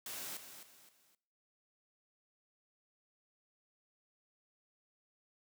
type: noise with echo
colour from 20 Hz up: white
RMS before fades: -44 dBFS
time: 0.06-0.37 s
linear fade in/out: 2 ms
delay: 260 ms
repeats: 3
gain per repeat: -9 dB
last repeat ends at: 1.15 s
effects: noise-tail reverb RT60 0.7 s tail -21 dB re dry + high-pass 100 Hz 12 dB/octave